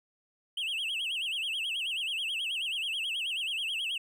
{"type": "tone with vibrato", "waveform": "triangle", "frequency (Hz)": 2930, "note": "F#7", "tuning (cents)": -18, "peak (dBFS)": -29, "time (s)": [0.57, 3.98], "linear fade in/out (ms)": 5, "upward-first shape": "sine", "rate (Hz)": 9.3, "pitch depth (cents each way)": 210, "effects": []}